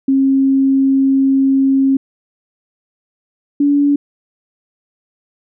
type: tone pair in turn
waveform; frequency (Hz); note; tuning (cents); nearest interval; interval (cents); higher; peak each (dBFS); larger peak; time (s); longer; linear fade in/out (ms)
sine; 270 / 286.1; C#4 / D4; -45 / -45; minor second; 100; second; -9; neither; 0.08-1.97 / 3.6-3.96; first; 5
effects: none